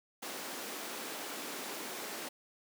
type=high-pass noise; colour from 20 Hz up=pink; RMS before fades=-42 dBFS; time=0.22-2.29 s; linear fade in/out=10 ms; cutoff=250 Hz; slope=24 dB/octave; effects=none